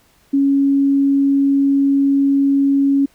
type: tone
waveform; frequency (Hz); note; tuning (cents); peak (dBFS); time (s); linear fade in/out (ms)
sine; 277.2; C#4; 0; -11; 0.33-3.06; 10
effects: pink hiss -55 dBFS RMS until 3.14 s